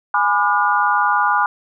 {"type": "chord", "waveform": "sine", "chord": "G# diminished seventh", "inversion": "none", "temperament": "just", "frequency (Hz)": [830.6, 996.7, 1196.1, 1435.3], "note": ["G#5", "B5", "D6", "F6"], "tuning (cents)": [0, 16, 31, 47], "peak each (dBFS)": -19, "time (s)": [0.14, 1.46], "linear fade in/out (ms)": 2, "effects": []}